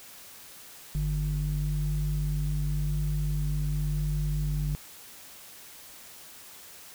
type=tone pair together; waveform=sine; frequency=49.42 / 149.2 Hz; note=G1 / D3; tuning=+15 / +28 cents; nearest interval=octave + perfect fifth; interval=1913 cents; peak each=-27 dBFS; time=0.95-4.75 s; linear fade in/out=0 ms; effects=tanh soft clip ceiling -21 dBFS + white hiss -48 dBFS RMS until 6.94 s